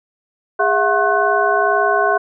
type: tone cluster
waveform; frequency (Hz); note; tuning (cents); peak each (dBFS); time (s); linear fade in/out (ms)
sine; 409 / 665 / 727 / 1077 / 1497; G#4 / E5 / F#5 / C6 / F#6; -26 / +15 / -31 / +50 / +20; -19; 0.59-2.18; 10
effects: none